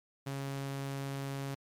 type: tone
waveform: sawtooth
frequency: 137.7 Hz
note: C#3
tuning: 11 cents flat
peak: -32 dBFS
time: 0.26-1.55 s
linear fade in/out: 10 ms
effects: MP3 96 kbps